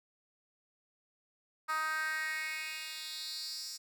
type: tone with high-pass filter sweep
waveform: 10% pulse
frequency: 313.1 Hz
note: D#4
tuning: 11 cents sharp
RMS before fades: -38 dBFS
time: 1.68-3.78 s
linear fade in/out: 20 ms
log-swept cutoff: 1200 to 5800 Hz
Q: 4
effects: none